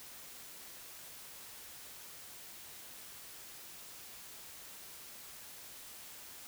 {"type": "silence", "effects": ["white hiss -51 dBFS RMS until 6.47 s"]}